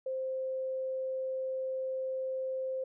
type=tone; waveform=sine; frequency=523.3 Hz; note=C5; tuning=in tune; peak=-32 dBFS; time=0.06-2.84 s; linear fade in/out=5 ms; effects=none